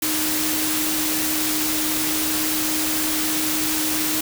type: tone in noise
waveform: sine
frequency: 310 Hz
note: D#4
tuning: 6 cents flat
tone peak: -26 dBFS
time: 0.02-4.21 s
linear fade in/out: 5 ms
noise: white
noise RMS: -23 dBFS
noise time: 0.02-4.21 s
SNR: -6 dB
effects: none